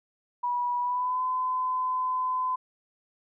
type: tone with pitch glide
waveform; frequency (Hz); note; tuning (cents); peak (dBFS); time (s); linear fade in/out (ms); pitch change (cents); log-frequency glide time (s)
sine; 975 to 1017.6; B5 to C6; -23 to -48; -25; 0.43-2.56; 10; +75; 0.8-1.22
effects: none